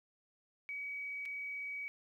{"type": "tone with dropouts", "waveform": "sine", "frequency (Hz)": 2269, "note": "C#7", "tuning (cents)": 40, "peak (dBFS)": -39, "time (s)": [0.69, 1.88], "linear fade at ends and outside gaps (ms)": 0, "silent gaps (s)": [1.254, 1.258], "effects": ["12-bit"]}